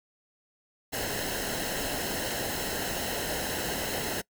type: noise with comb filter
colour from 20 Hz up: pink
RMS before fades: -32 dBFS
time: 0.92-4.22 s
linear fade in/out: 20 ms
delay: 0.85 ms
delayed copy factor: -0.65
effects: noise-tail reverb RT60 0.1 s tail -23 dB re dry